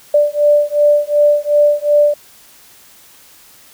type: beating tone pair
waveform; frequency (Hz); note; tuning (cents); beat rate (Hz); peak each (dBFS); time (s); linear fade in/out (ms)
sine; 587 / 589.7; D5 / D5; -1 / +7; 2.7; -12; 0.14-2.14; 5
effects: white hiss -44 dBFS RMS until 3.73 s